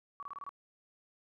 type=tone bursts; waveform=sine; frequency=1131 Hz; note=C#6; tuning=34 cents sharp; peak=-40 dBFS; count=6; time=0.2-0.492 s; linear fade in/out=0 ms; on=27 ms; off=26 ms; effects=none